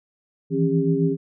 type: tone cluster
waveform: sine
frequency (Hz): 160 / 167.4 / 271.4 / 401.6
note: D#3 / E3 / C#4 / G4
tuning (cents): +49 / +27 / -36 / +42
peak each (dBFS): -23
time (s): 0.5-1.17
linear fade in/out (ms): 50
effects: none